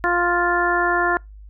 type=harmonic tone; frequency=350 Hz; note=F4; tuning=4 cents sharp; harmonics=1 / 2 / 3 / 4 / 5; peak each=-23 / -23 / -23 / -23 / -23 dBFS; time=0.04-1.17 s; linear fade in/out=0 ms; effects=noise-tail reverb RT60 0.2 s tail -26 dB re dry + added 51 Hz sine -38 dBFS peak until 1.49 s